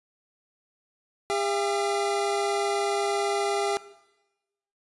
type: tone pair together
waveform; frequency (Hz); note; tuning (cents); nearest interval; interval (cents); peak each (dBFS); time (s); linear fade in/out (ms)
25% pulse; 402.5 / 677; G4 / E5; +46 / +46; major sixth; 900; -22 / -27; 1.3-3.77; 0
effects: noise-tail reverb RT60 1.0 s tail -17 dB re dry + resampled to 24000 Hz